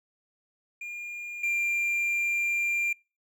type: tone pair in turn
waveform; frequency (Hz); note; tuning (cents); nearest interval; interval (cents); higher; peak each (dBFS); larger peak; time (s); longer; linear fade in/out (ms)
triangle; 2413 / 2384; D7 / D7; +46 / +25; unison; 21; first; -33 / -23; second; 0.81-1.43 / 1.43-2.93; second; 5
effects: noise-tail reverb RT60 0.3 s tail -26 dB re dry